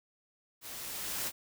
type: noise with level ramp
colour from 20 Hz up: white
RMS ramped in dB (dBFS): -45 to -34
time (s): 0.61-1.32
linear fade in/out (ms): 50
effects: none